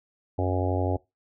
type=harmonic tone; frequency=91.9 Hz; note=F#2; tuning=11 cents flat; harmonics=1 / 3 / 4 / 5 / 6 / 7 / 8 / 9; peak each=-26 / -31 / -32 / -33 / -34 / -34 / -35 / -36 dBFS; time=0.38-0.97 s; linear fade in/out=10 ms; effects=noise-tail reverb RT60 0.2 s tail -21 dB re dry